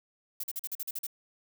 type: noise bursts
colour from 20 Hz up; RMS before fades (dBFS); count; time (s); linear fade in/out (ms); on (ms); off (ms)
violet; -35; 9; 0.4-1.068; 5; 36; 43
effects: none